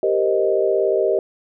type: chord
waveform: sine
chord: C minor seventh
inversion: second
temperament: equal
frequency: 392 / 466.2 / 523.3 / 622.3 Hz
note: G4 / Bb4 / C5 / Eb5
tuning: 0 / 0 / 0 / 0 cents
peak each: -19 / -22 / -24 / -20 dBFS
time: 0.03-1.19 s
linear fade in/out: 2 ms
effects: none